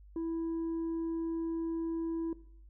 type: tone with tanh clipping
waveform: triangle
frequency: 329.6 Hz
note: E4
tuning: in tune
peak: -33 dBFS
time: 0.16-2.33 s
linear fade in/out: 2 ms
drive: 7 dB
effects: noise-tail reverb RT60 0.6 s tail -18 dB re dry + added 50 Hz sine -52 dBFS peak until 2.69 s